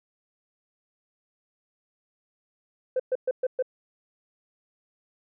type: tone bursts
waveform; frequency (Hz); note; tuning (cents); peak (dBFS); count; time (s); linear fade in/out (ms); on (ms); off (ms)
sine; 512; C5; -38; -20; 5; 2.96-3.625; 5; 37; 120
effects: tanh soft clip ceiling -19 dBFS